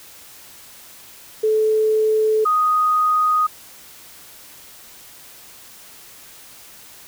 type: tone pair in turn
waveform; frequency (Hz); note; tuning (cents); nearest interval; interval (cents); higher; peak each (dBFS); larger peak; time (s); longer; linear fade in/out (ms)
sine; 434.3 / 1244.8; A4 / D#6; -23 / 0; octave + tritone; 1823; second; -14; neither; 1.43-2.45 / 2.45-3.47; neither; 10
effects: white hiss -43 dBFS RMS until 7.07 s